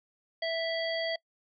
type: harmonic tone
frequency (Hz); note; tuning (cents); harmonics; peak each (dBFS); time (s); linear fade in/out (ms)
658; E5; -3; 1 / 3 / 5 / 7; -31 / -36 / -38 / -39; 0.42-1.16; 5
effects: noise-tail reverb RT60 0.1 s tail -24 dB re dry